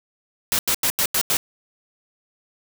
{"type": "noise bursts", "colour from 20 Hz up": "white", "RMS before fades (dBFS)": -20, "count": 6, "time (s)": [0.52, 1.369], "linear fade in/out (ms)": 0, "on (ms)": 69, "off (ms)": 87, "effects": []}